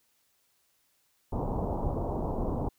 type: low-pass noise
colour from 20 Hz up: pink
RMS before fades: -31 dBFS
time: 1.32-2.69 s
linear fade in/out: 10 ms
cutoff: 980 Hz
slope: 48 dB/octave
effects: white hiss -71 dBFS RMS until 2.78 s